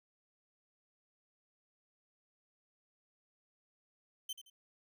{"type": "tone with echo", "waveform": "sawtooth", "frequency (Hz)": 3091, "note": "G7", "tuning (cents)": -25, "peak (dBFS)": -35, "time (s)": [4.29, 4.33], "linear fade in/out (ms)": 5, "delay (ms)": 85, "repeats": 2, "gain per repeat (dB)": -11, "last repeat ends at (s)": 4.5, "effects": []}